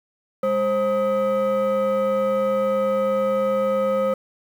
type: tone with frequency modulation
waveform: sine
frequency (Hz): 529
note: C5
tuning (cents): +19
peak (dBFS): -16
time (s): 0.43-4.14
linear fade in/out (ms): 5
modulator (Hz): 733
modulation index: 0.65
effects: tanh soft clip ceiling -16 dBFS + 8-bit